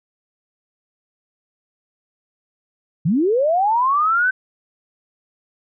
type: linear sweep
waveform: sine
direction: up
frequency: 138.59 to 1548 Hz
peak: -14 dBFS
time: 3.05-4.31 s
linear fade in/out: 10 ms
effects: none